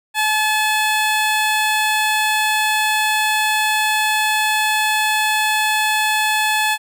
15% pulse tone, 860 Hz, A5, 40 cents flat, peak -9 dBFS, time 0.14-6.78 s, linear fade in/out 50 ms, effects none

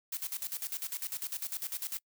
blue noise with tremolo, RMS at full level -36 dBFS, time 0.12-1.99 s, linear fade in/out 5 ms, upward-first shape square, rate 10 Hz, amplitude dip 80%, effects noise-tail reverb RT60 0.1 s tail -26 dB re dry

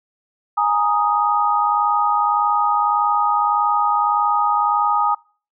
sine chord, Ab suspended second, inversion none, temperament equal, 830.6 / 932.3 / 1244.5 Hz, Ab5 / Bb5 / Eb6, 0 / 0 / 0 cents, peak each -19 / -21 / -18 dBFS, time 0.57-5.15 s, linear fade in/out 10 ms, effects noise-tail reverb RT60 0.4 s tail -25 dB re dry

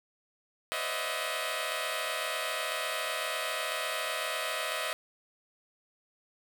10% pulse tone cluster, 508 / 563 / 608 / 642 / 719 Hz, B4 / C#5 / D#5 / E5 / F#5, +49 / +27 / -40 / -46 / -50 cents, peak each -31 / -34 / -30 / -26 / -33 dBFS, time 0.72-4.93 s, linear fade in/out 0 ms, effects none

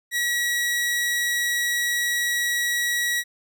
sawtooth tone, 1921 Hz, B6, 48 cents flat, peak -18 dBFS, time 0.11-3.24 s, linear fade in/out 50 ms, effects none

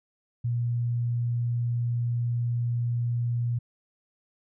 sine tone, 119.4 Hz, A#2, 42 cents sharp, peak -24 dBFS, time 0.44-3.59 s, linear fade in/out 10 ms, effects none

